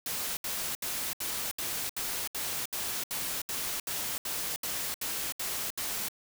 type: noise bursts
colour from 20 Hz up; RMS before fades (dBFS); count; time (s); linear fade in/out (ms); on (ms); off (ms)
white; -34; 16; 0.06-6.085; 2; 310; 71
effects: none